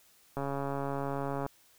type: click train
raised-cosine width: 1 ms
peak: -21 dBFS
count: 153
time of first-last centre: 0.37-1.464 s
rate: 139 Hz
effects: white hiss -63 dBFS RMS until 1.78 s